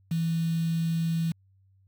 sine tone with quantisation, 164.81 Hz, E3, in tune, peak -24 dBFS, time 0.11-1.32 s, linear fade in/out 5 ms, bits 7, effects added 96 Hz sine -59 dBFS peak until 1.87 s

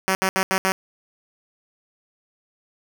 5% pulse tone bursts at uneven times, 190 Hz, F#3, 46 cents sharp, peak -7 dBFS, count 5, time 0.08-0.15 / 0.22-0.29 / 0.36-0.43 / 0.51-0.58 / 0.65-0.72 s, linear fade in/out 0 ms, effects none

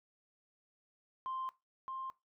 sine tone pair in turn, 1046.5 / 1055 Hz, C6 / C6, 0 / +14 cents, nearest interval unison, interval 14 cents, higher second, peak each -36 / -39 dBFS, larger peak first, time 1.26-1.49 / 1.88-2.1 s, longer first, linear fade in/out 0 ms, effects noise-tail reverb RT60 0.2 s tail -18 dB re dry + tanh soft clip ceiling -33 dBFS

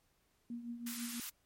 sine tone with tremolo, 236.9 Hz, A#3, 28 cents sharp, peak -38 dBFS, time 0.5-1.2 s, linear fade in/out 2 ms, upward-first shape triangle, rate 6.1 Hz, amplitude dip 70%
white high-pass noise, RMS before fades -44 dBFS, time 0.86-1.3 s, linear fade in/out 10 ms, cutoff 1100 Hz, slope 24 dB/octave
effects pink hiss -75 dBFS RMS until 1.45 s + MP3 64 kbps

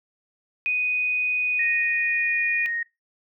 sine tone with pitch glide, 2489 to 2450 Hz, D#7 to D#7, 0 to -27 cents, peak -21 dBFS, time 0.66-2.66 s, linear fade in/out 0 ms, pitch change -27 cents, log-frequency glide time 1.34-2.44 s
sine tone, 1864.7 Hz, A#6, in tune, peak -25 dBFS, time 1.59-2.83 s, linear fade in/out 5 ms
effects noise-tail reverb RT60 0.2 s tail -19 dB re dry

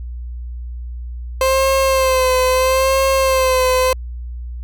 30% pulse tone with vibrato, 523.3 Hz, C5, in tune, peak -10 dBFS, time 1.41-3.93 s, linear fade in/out 2 ms, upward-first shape sine, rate 0.76 Hz, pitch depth 43 cents each way, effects added 60 Hz sine -25 dBFS peak until 4.63 s

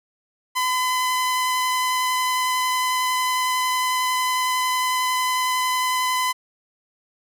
sawtooth tone with vibrato, 1013 Hz, B5, 44 cents sharp, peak -16 dBFS, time 0.55-6.33 s, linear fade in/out 20 ms, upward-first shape triangle, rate 11 Hz, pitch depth 9 cents each way, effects none

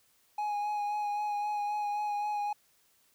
triangle tone with vibrato, 831 Hz, G#5, 1 cent sharp, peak -28 dBFS, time 0.38-2.53 s, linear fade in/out 5 ms, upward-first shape sine, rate 3.8 Hz, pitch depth 19 cents each way, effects white hiss -68 dBFS RMS until 3.14 s

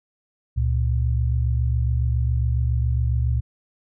sine tone pair together, 69.3 / 116.55 Hz, C#2 / A#2, 0 / 0 cents, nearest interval major sixth, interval 900 cents, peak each -20 / -22 dBFS, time 0.56-3.41 s, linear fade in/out 20 ms, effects none

